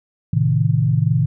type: tone cluster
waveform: sine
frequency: 112.2 / 133.7 / 158 Hz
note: A2 / C3 / D#3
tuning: +34 / +38 / +27 cents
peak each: -18 dBFS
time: 0.33-1.26 s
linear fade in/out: 5 ms
effects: none